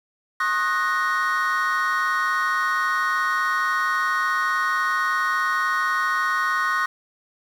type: chord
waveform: triangle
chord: D# minor seventh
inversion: third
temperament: equal with one note detuned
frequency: 1080.9 / 1244.5 / 1480 / 1864.7 Hz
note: C#6 / D#6 / F#6 / A#6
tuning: -44 / 0 / 0 / 0 cents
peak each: -23 dBFS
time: 0.4-6.86 s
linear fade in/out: 5 ms
effects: tanh soft clip ceiling -12 dBFS + 8-bit